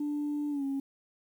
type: tone with pitch glide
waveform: sine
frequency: 293.7 to 274 Hz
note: D4 to C#4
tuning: 0 to -20 cents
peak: -28 dBFS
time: 0-0.8 s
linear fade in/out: 5 ms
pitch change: -120 cents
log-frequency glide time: 0.5-0.64 s
effects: tanh soft clip ceiling -27 dBFS + 10-bit